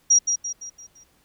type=tone with echo; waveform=sine; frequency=5710 Hz; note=F8; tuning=37 cents sharp; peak=-12 dBFS; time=0.1-0.19 s; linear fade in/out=10 ms; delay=170 ms; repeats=5; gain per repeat=-7 dB; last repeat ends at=1.04 s; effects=pink hiss -62 dBFS RMS until 1.24 s